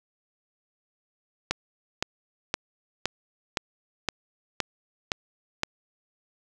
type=click train; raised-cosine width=0.2 ms; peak=-7 dBFS; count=9; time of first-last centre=1.51-5.634 s; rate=1.94 Hz; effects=none